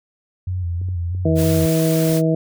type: tone with vibrato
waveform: sine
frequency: 88.8 Hz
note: F2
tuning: 29 cents sharp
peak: -20 dBFS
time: 0.47-1.66 s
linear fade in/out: 5 ms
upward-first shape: square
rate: 3.1 Hz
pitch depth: 53 cents each way
type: clicks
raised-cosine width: 3 ms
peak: -27 dBFS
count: 6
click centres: 0.815 / 0.887 / 1.149 / 1.434 / 2.097 / 2.131 s
type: harmonic tone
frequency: 160.9 Hz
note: E3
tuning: 42 cents flat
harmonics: 1 / 2 / 3 / 4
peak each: -17 / -20 / -22 / -23 dBFS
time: 1.25-2.35 s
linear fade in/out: 5 ms
type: noise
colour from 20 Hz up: white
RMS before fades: -29 dBFS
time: 1.35-2.22 s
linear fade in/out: 50 ms
effects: none